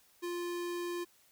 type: tone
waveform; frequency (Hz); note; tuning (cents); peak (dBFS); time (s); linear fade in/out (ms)
square; 349.2; F4; 0; -36; 0.22-1.05; 20
effects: white hiss -66 dBFS RMS until 1.31 s